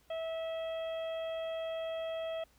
harmonic tone, 651 Hz, E5, 22 cents flat, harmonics 1 / 2 / 3 / 4 / 5, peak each -35 / -51 / -53 / -53 / -50 dBFS, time 0.1-2.44 s, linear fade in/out 5 ms, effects added 60 Hz sine -68 dBFS peak until 2.58 s + pink hiss -68 dBFS RMS until 2.58 s

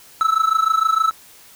triangle tone with amplitude modulation, 1310 Hz, E6, 11 cents flat, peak -9 dBFS, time 0.21-1.11 s, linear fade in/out 0 ms, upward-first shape sine, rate 26.5 Hz, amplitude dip 85%, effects white hiss -46 dBFS RMS until 1.55 s

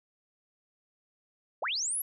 sine linear sweep, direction up, 402.5 to 11750 Hz, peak -29 dBFS, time 1.62-2.02 s, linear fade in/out 5 ms, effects none

